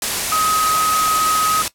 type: tone in noise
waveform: sine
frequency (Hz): 1264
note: D#6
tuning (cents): +27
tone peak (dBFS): -15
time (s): 0.32-1.62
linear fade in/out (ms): 2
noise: white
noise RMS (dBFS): -20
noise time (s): 0.02-1.68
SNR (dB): +2
effects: noise-tail reverb RT60 0.1 s tail -17 dB re dry + low-pass 12000 Hz 12 dB/octave